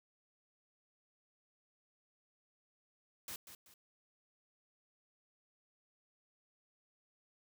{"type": "noise with echo", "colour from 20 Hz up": "white", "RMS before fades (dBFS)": -45, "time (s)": [3.28, 3.36], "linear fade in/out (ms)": 2, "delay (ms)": 190, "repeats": 2, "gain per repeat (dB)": -9, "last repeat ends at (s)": 3.74, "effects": []}